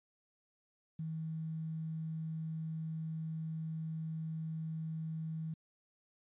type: tone with quantisation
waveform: sine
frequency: 160 Hz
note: D#3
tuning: 49 cents sharp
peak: -37 dBFS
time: 0.99-5.54 s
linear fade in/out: 5 ms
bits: 11
effects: resampled to 8000 Hz